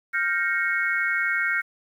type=chord; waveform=sine; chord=G half-diminished seventh; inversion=third; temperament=equal with one note detuned; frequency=1396.9 / 1568 / 1864.7 / 2196 Hz; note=F6 / G6 / Bb6 / Db7; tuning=0 / 0 / 0 / -17 cents; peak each=-27 dBFS; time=0.13-1.62 s; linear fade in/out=20 ms; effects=9-bit